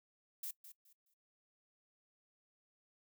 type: noise with echo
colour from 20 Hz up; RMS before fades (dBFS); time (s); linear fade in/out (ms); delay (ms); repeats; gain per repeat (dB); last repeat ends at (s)
violet; -43; 0.43-0.51; 5; 210; 3; -12; 1.14
effects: noise-tail reverb RT60 0.1 s tail -19 dB re dry